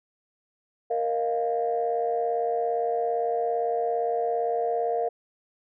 sine chord, Bb suspended fourth, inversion none, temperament just, 466.2 / 621.6 / 699.2 Hz, Bb4 / Eb5 / F5, 0 / -2 / +2 cents, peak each -26 / -32 / -26 dBFS, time 0.9-5.09 s, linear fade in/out 10 ms, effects tanh soft clip ceiling -15 dBFS

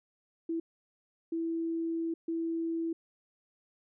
sine tone bursts at uneven times, 330 Hz, E4, 2 cents sharp, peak -30 dBFS, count 3, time 0.49-0.6 / 1.32-2.14 / 2.28-2.93 s, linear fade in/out 5 ms, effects none

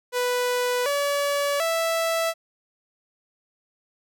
sawtooth tone with pitch steps, 493.9 / 570.6 / 659.3 Hz, B4 / C#5 / E5, 0 / +50 / 0 cents, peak -18 dBFS, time 0.12-2.34 s, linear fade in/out 50 ms, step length 740 ms, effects none

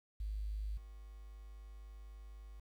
sine tone with level steps, 51.91 Hz, G#1, in tune, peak -37 / -49 dBFS, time 0.2-2.6 s, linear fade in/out 5 ms, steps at 0.77 s, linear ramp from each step 5 ms, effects 11-bit

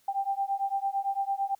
sine beating tone pair, 784 / 792.9 Hz, G5 / G5, 0 / +20 cents, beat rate 8.9 Hz, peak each -30 dBFS, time 0.08-1.55 s, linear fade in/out 5 ms, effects white hiss -66 dBFS RMS until 1.59 s

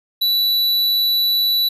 square tone, 3951 Hz, B7, in tune, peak -15 dBFS, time 0.21-1.69 s, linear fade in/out 10 ms, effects resampled to 32000 Hz

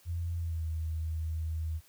sine tone with pitch glide, 85.1 to 79.86 Hz, F2 to D#2, -44 to +46 cents, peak -31 dBFS, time 0.05-1.81 s, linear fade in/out 50 ms, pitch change -110 cents, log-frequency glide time 0.36-0.66 s, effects white hiss -62 dBFS RMS until 1.88 s

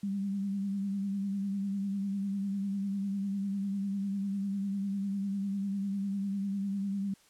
sine tone with vibrato, 197.7 Hz, G3, 15 cents sharp, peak -30 dBFS, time 0.03-7.14 s, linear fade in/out 5 ms, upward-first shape sine, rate 10 Hz, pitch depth 40 cents each way, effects white hiss -63 dBFS RMS until 7.29 s + low-pass 10000 Hz 12 dB/octave

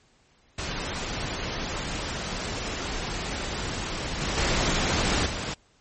pink noise with level steps, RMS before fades -31 / -28 / -24 / -31 dBFS, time 0.58-5.54 s, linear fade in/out 5 ms, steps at 4.21 / 4.37 / 5.26 s, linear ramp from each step 5 ms, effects pink hiss -62 dBFS RMS until 5.8 s + MP3 32 kbps

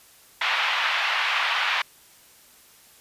white band-pass noise, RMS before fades -24 dBFS, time 0.41-1.82 s, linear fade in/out 5 ms, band 830 to 3100 Hz, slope 24 dB/octave, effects white hiss -53 dBFS RMS until 3 s + resampled to 32000 Hz

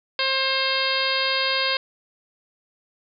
harmonic tone, 532 Hz, C5, 29 cents sharp, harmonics 1 / 2 / 3 / 4 / 5 / 6 / 7 / 8 / 9, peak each -29 / -29 / -29 / -29 / -29 / -29 / -29 / -29 / -29 dBFS, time 0.19-1.77 s, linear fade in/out 2 ms, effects none

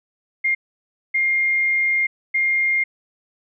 sine tone bursts at uneven times, 2120 Hz, C7, 22 cents sharp, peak -16 dBFS, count 3, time 0.44-0.55 / 1.14-2.07 / 2.34-2.84 s, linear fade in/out 10 ms, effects none

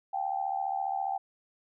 sine tone with amplitude modulation, 781 Hz, G5, 7 cents flat, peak -25 dBFS, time 0.13-1.18 s, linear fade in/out 10 ms, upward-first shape sine, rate 74.8 Hz, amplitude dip 85%, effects none

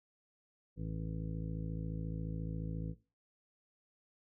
harmonic tone, 54.3 Hz, A1, 22 cents flat, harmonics 1 / 2 / 3 / 4 / 5 / 6 / 8 / 9, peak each -42 / -43 / -41 / -54 / -48 / -54 / -58 / -54 dBFS, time 0.76-2.95 s, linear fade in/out 50 ms, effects noise-tail reverb RT60 0.3 s tail -17 dB re dry

